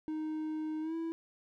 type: tone with pitch glide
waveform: triangle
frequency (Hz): 311.1 to 328.6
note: D#4 to E4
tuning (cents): 0 to -5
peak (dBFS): -32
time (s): 0.08-1.12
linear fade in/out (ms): 0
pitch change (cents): +95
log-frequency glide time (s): 0.81-0.95
effects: none